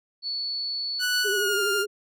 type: tone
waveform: sine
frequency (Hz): 4435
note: C#8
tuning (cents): 0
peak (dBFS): -27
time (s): 0.22-1.27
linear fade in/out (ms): 50
type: tone with pitch glide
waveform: sawtooth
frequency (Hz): 1480 to 1404.2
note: F#6 to F6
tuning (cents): 0 to +9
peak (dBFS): -20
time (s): 0.99-1.86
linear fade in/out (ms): 50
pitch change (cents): -91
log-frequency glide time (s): 1.28-1.62
type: tone with vibrato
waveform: sine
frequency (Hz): 403.3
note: G4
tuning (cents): +49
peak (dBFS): -26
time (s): 1.24-1.87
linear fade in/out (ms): 20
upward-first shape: triangle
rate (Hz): 12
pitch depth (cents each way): 94
effects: none